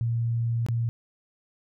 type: tone with dropouts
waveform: sine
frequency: 116.54 Hz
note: A#2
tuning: in tune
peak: -23 dBFS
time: 0.01-0.89 s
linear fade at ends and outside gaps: 0 ms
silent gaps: 0.664-0.686 s
effects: none